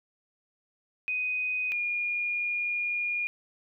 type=tone pair in turn; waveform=sine; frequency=2498 / 2428 Hz; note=D#7 / D#7; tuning=+6 / -43 cents; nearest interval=unison; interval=49 cents; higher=first; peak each=-27 / -27 dBFS; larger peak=neither; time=1.08-1.72 / 1.72-3.27 s; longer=second; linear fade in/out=0 ms; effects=none